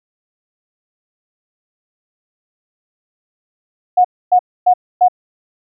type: tone bursts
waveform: sine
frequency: 726 Hz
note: F#5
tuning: 33 cents flat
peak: -6 dBFS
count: 4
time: 3.97-5.084 s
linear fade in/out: 10 ms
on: 76 ms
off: 270 ms
effects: none